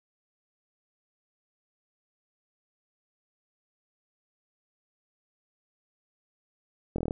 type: slowing click train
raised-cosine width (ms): 2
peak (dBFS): -17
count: 7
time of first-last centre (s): 6.96-7.109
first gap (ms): 23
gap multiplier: 1.03
effects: none